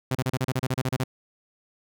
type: tone bursts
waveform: sawtooth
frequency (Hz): 129.4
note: C3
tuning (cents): -19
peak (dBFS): -19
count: 13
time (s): 0.11-1.039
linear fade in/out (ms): 5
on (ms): 41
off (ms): 33
effects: none